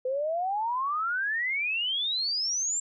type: exponential sweep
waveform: sine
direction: up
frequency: 501 to 7510 Hz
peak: -26 dBFS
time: 0.05-2.8 s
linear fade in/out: 5 ms
effects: none